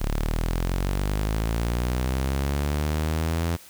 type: linear sweep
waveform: sawtooth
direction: up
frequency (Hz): 34.65 to 85.3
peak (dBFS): -19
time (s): 0-3.57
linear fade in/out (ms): 20
effects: white hiss -48 dBFS RMS until 3.69 s